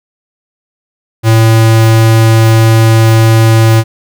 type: tone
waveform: square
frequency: 112.3 Hz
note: A2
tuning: 36 cents sharp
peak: -4 dBFS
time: 1.23-3.84 s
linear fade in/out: 50 ms
effects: none